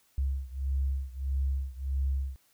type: beating tone pair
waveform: sine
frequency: 67 / 68.6 Hz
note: C2 / C#2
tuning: +42 / -17 cents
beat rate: 1.6 Hz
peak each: -30 / -32 dBFS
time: 0.18-2.36 s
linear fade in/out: 0 ms
effects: white hiss -67 dBFS RMS until 2.53 s